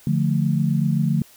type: chord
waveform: sine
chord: D minor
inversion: none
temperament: equal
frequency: 146.83 / 174.61 / 220 Hz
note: D3 / F3 / A3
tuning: 0 / 0 / 0 cents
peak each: -20 / -22 / -23 dBFS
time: 0.07-1.22 s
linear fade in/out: 2 ms
effects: white hiss -50 dBFS RMS until 1.36 s